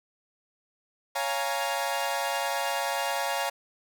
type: chord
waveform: sawtooth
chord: Bb minor seventh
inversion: first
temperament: equal with one note detuned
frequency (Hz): 556.9 / 698.5 / 830.6 / 932.3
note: Db5 / F5 / Ab5 / Bb5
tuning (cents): +8 / 0 / 0 / 0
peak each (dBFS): -29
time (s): 1.15-3.5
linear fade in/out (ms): 10
effects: none